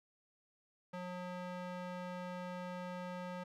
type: tone with band-pass filter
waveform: square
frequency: 180 Hz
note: F#3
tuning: 47 cents flat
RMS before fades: -44 dBFS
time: 0.93-3.44 s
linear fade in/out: 10 ms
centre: 870 Hz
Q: 0.61
effects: none